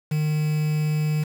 triangle tone with quantisation, 152.7 Hz, D#3, 32 cents flat, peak -18 dBFS, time 0.11-1.24 s, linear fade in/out 10 ms, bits 6, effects none

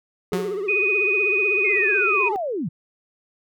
triangle tone with vibrato, 400 Hz, G4, 35 cents sharp, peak -22 dBFS, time 0.32-2.36 s, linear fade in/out 0 ms, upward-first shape triangle, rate 16 Hz, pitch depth 160 cents each way
sawtooth tone with exponential decay, 181.4 Hz, F#3, 34 cents flat, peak -18 dBFS, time 0.33-0.77 s, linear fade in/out 0 ms, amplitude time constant 94 ms
sine tone, 2489 Hz, D#7, in tune, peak -18 dBFS, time 0.68-2.29 s, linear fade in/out 10 ms
sine linear sweep, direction down, 2200 to 130 Hz, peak -23 dBFS, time 1.64-2.69 s, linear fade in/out 10 ms
effects none

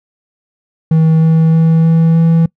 triangle tone with pitch steps, 160.3 / 161.41 / 162.54 / 163.67 / 164.81 Hz, E3 / E3 / E3 / E3 / E3, -48 / -36 / -24 / -12 / 0 cents, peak -4 dBFS, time 0.91-2.46 s, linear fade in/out 5 ms, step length 310 ms, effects noise-tail reverb RT60 0.1 s tail -23 dB re dry

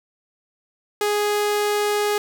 sawtooth tone, 415.3 Hz, G#4, in tune, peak -15 dBFS, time 1.01-2.18 s, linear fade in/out 2 ms, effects none

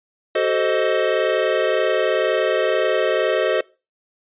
square chord, F# diminished seventh, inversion none, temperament equal with one note detuned, 378 / 440 / 523.3 / 622.3 Hz, F#4 / A4 / C5 / Eb5, +37 / 0 / 0 / 0 cents, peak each -24 / -23 / -23 / -22 dBFS, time 0.35-3.61 s, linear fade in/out 5 ms, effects noise-tail reverb RT60 0.3 s tail -22 dB re dry + resampled to 8000 Hz

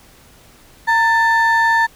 triangle ring-modulated tone, 1344 Hz, E6, 33 cents sharp, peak -6 dBFS, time 0.87-1.87 s, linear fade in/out 20 ms, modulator 423 Hz, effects tanh soft clip ceiling -2 dBFS + pink hiss -47 dBFS RMS until 1.95 s

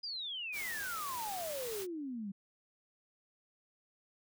sine exponential sweep, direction down, 4960 to 189.1 Hz, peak -38 dBFS, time 0.03-2.32 s, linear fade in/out 10 ms
white noise, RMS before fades -44 dBFS, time 0.52-1.87 s, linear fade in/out 50 ms
effects none

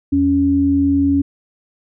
sine tone pair together, 82.98 / 279.1 Hz, E2 / C#4, +12 / +12 cents, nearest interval octave + major sixth, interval 2100 cents, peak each -21 / -12 dBFS, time 0.12-1.22 s, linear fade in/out 10 ms, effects none

